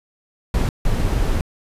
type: noise bursts at uneven times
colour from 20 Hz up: brown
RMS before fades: -18 dBFS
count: 2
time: 0.54-0.69 / 0.85-1.41 s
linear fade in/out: 2 ms
effects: resampled to 32000 Hz